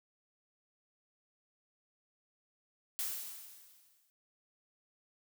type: noise with exponential decay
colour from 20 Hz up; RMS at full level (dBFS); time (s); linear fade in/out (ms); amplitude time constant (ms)
blue; -35; 2.99-4.1; 0; 240
effects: none